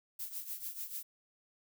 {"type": "noise with tremolo", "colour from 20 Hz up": "violet", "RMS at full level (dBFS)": -39, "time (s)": [0.19, 1.03], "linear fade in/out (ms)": 5, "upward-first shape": "triangle", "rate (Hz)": 6.8, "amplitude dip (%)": 80, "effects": []}